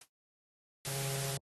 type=noise with exponential decay; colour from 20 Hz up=white; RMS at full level=-46 dBFS; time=0.01-0.09 s; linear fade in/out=5 ms; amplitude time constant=16 ms
type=noise; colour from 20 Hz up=white; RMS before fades=-39 dBFS; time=0.85-1.37 s; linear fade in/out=0 ms
type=harmonic tone; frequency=136.7 Hz; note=C#3; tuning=24 cents flat; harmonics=1 / 3 / 4 / 5 / 6; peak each=-38 / -48 / -50 / -52 / -54 dBFS; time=0.87-1.38 s; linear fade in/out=5 ms
effects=AAC 32 kbps